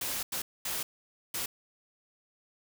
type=noise bursts at uneven times; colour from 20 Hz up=white; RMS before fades=-34 dBFS; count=4; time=0.01-0.23 / 0.32-0.42 / 0.65-0.83 / 1.34-1.46 s; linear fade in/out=5 ms; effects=none